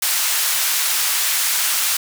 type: band-pass noise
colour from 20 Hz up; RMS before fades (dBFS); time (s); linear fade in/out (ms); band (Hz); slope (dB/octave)
white; -19; 0.02-1.97; 5; 1100 to 16000; 12
effects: none